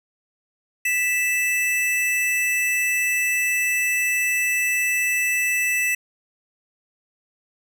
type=tone pair together; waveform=square; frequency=1975.5 / 2637 Hz; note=B6 / E7; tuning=0 / 0 cents; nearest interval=perfect fourth; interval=500 cents; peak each=-24 / -22 dBFS; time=0.85-5.95 s; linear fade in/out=5 ms; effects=none